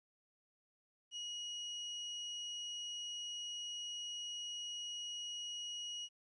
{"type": "tone", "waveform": "35% pulse", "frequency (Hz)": 2900, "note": "F#7", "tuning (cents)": -35, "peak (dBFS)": -40, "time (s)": [1.11, 6.09], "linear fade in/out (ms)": 50, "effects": ["resampled to 22050 Hz", "13-bit"]}